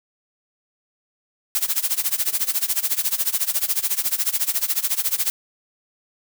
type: noise with tremolo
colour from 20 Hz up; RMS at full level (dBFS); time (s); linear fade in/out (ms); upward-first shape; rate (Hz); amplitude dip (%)
blue; -19; 1.55-5.3; 0; sine; 14; 90
effects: none